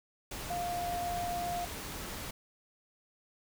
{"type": "tone in noise", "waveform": "sine", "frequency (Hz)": 702, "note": "F5", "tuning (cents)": 9, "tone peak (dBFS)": -33, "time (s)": [0.5, 1.65], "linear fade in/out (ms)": 5, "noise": "pink", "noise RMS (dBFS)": -41, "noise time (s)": [0.31, 2.31], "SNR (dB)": 5, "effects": []}